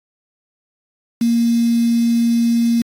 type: tone with quantisation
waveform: sine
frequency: 233.4 Hz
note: A#3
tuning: 2 cents sharp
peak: -12 dBFS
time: 1.21-2.82 s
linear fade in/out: 5 ms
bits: 5
effects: AAC 48 kbps